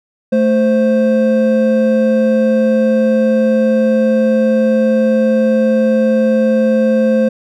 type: tone pair together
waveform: triangle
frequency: 220 / 522.5 Hz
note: A3 / C5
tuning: 0 / -2 cents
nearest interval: octave + minor third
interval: 1498 cents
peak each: -10 dBFS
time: 0.32-7.29 s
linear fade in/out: 10 ms
effects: none